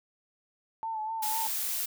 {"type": "tone with vibrato", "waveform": "sine", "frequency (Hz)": 880, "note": "A5", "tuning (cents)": 0, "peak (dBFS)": -31, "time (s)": [0.83, 1.47], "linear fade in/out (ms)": 0, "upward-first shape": "sine", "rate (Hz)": 4, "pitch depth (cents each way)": 43}
{"type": "noise", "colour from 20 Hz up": "blue", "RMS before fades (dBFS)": -32, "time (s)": [1.22, 1.86], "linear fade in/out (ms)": 10}
{"effects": []}